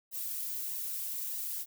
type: noise with flanger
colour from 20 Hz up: violet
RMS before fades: -37 dBFS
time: 0.11-1.66 s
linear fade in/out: 50 ms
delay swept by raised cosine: 1 to 5.5 ms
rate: 1.6 Hz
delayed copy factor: +0.7
effects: none